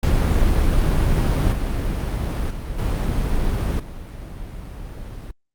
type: noise with level steps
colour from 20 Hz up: brown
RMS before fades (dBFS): -17 / -22 / -28 / -21 / -33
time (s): 0.03-5.31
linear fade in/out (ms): 2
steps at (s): 1.52 / 2.5 / 2.78 / 3.79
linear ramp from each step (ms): 10
effects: Opus 48 kbps